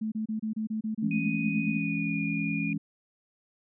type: tone bursts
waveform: sine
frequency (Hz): 218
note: A3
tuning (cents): -16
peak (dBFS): -28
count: 13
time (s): 0.01-1.776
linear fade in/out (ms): 10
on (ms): 110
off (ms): 28
type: chord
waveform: sine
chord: C# minor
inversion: first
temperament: equal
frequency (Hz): 164.81 / 207.7 / 277.2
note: E3 / G#3 / C#4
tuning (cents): 0 / 0 / 0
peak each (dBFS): -32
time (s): 1.02-2.78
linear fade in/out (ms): 10
type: tone with pitch glide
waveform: sine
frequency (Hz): 2489 to 2434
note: D#7 to D#7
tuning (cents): 0 to -39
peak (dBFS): -33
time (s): 1.11-2.73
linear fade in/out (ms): 2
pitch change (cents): -39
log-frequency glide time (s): 1.64-2.2
effects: none